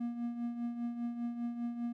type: tone with tremolo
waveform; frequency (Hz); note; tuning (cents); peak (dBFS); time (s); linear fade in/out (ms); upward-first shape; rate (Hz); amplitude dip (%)
triangle; 237.3; A#3; +31; -30; 0-1.93; 10; triangle; 5; 65
effects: none